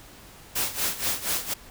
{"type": "noise with tremolo", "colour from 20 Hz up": "white", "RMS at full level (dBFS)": -25, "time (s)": [0.55, 1.54], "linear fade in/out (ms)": 10, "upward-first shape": "sine", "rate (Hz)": 4.2, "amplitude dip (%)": 80, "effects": ["pink hiss -48 dBFS RMS until 1.7 s"]}